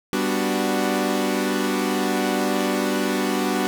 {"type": "chord", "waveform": "sawtooth", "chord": "G major seventh", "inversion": "none", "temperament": "equal", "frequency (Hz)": [196, 246.9, 293.7, 370], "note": ["G3", "B3", "D4", "F#4"], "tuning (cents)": [0, 0, 0, 0], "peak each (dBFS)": -22, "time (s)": [0.13, 3.67], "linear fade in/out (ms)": 0, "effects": []}